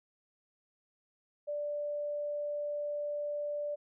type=tone; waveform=sine; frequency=587 Hz; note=D5; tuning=1 cent flat; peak=-33 dBFS; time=1.47-3.76 s; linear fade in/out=20 ms; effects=none